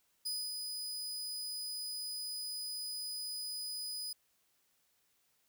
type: tone with ADSR envelope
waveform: sawtooth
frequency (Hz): 4978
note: D#8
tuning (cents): 0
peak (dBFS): -32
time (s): 0.25-4.13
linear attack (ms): 13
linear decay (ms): 250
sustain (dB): -4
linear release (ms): 6
effects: white hiss -75 dBFS RMS until 5.48 s